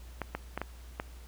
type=clicks; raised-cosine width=0.5 ms; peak=-18 dBFS; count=5; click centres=0.217 / 0.35 / 0.576 / 0.616 / 0.999 s; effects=added 60 Hz sine -46 dBFS peak until 1.27 s + pink hiss -57 dBFS RMS until 1.27 s